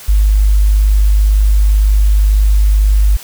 sine tone, 51 Hz, G#1, 31 cents flat, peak -6 dBFS, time 0.08-3.17 s, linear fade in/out 10 ms, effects white hiss -33 dBFS RMS until 3.23 s

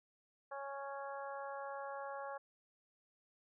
harmonic tone, 277.2 Hz, C#4, in tune, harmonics 2 / 3 / 4 / 5 / 6, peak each -46 / -47 / -49 / -53 / -54 dBFS, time 0.51-2.38 s, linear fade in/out 10 ms, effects none

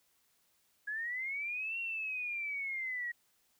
sine linear two-way sweep, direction up then down, 1659 to 2751 to 1890 Hz, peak -35 dBFS, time 0.87-3.12 s, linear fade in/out 10 ms, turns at 1.79 s, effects white hiss -73 dBFS RMS until 3.59 s

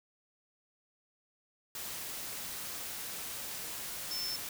sine tone in noise, 5310 Hz, E8, 12 cents sharp, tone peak -35 dBFS, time 4.11-4.36 s, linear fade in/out 2 ms, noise white, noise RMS -41 dBFS, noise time 1.75-4.49 s, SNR +3 dB, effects none

